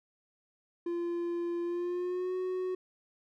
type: tone with pitch glide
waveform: triangle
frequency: 344.4 to 369.1 Hz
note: F4 to F#4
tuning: -24 to -4 cents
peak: -29 dBFS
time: 0.86-2.75 s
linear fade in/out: 5 ms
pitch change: +120 cents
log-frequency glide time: 1.63-2.35 s
effects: none